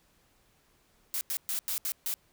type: noise bursts at uneven times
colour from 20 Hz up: blue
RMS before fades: -32 dBFS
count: 6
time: 1.14-1.21 / 1.3-1.37 / 1.49-1.59 / 1.68-1.78 / 1.85-1.92 / 2.06-2.14 s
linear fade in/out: 0 ms
effects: pink hiss -67 dBFS RMS until 2.32 s